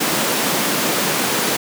pink high-pass noise, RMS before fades -19 dBFS, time 0-1.57 s, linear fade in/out 10 ms, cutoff 170 Hz, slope 24 dB/octave, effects none

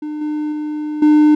triangle tone with level steps, 301.8 Hz, D4, 47 cents sharp, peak -20 / -16 / -18 / -5 dBFS, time 0.02-1.35 s, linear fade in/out 5 ms, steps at 0.21 / 0.52 / 1.02 s, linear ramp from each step 5 ms, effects none

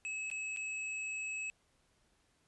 square tone with dropouts, 2582 Hz, E7, 37 cents flat, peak -38 dBFS, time 0.05-1.5 s, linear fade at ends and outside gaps 0 ms, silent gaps 0.301-0.314 / 0.563-0.571 s, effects pink hiss -73 dBFS RMS until 2.47 s + resampled to 24000 Hz

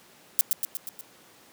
violet noise with echo, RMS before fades -19 dBFS, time 0.39-0.41 s, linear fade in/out 0 ms, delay 120 ms, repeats 5, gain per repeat -4 dB, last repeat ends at 1.01 s, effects pink hiss -54 dBFS RMS until 1.52 s + high-pass 200 Hz 12 dB/octave

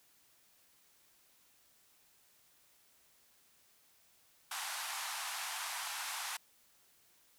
pink band-pass noise, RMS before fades -41 dBFS, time 4.51-6.37 s, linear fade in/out 5 ms, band 760 to 13000 Hz, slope 48 dB/octave, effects white hiss -68 dBFS RMS until 7.38 s

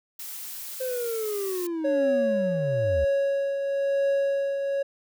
blue noise, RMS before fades -37 dBFS, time 0.19-1.67 s, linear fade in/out 5 ms
triangle linear sweep, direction down, 523.3 to 66.2 Hz, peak -25 dBFS, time 0.8-3.05 s, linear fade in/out 10 ms
triangle tone with tremolo, 554.4 Hz, C#5, in tune, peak -18 dBFS, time 1.84-4.83 s, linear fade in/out 10 ms, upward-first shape triangle, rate 1 Hz, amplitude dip 50%
effects none

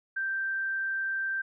sine tone, 1568 Hz, G6, in tune, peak -28 dBFS, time 0.16-1.42 s, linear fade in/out 10 ms, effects none

